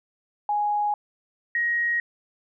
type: tone pair in turn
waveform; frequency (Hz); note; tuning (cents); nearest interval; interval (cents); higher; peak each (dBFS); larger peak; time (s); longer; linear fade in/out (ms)
sine; 830.6 / 1886.3; G#5 / A#6; 0 / +20; octave + major second; 1420; second; -21; neither; 0.49-0.94 / 1.55-2; neither; 2
effects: none